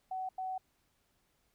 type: tone bursts at uneven times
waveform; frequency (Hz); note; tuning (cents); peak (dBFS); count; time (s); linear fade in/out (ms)
sine; 751; F#5; +26; -35; 2; 0.11-0.29 / 0.38-0.58; 5
effects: pink hiss -75 dBFS RMS until 1.54 s